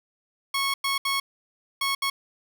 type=tone bursts at uneven times; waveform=15% pulse; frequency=1100 Hz; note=C#6; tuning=14 cents flat; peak=-17 dBFS; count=5; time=0.54-0.74 / 0.84-0.98 / 1.05-1.2 / 1.81-1.95 / 2.02-2.1 s; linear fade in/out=5 ms; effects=none